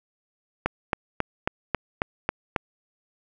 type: click train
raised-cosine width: 0.5 ms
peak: -7 dBFS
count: 8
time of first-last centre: 0.66-2.562 s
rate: 3.68 Hz
effects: none